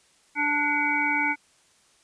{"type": "harmonic tone with a mistuned harmonic", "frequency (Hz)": 293.7, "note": "D4", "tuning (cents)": 0, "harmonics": [1, 3, 5, 7, 8], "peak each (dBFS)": [-31, -28, -29, -30, -25], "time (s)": [0.35, 1.36], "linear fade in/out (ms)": 50, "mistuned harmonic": 8, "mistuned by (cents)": -66, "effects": ["white hiss -61 dBFS RMS until 2.03 s", "resampled to 22050 Hz"]}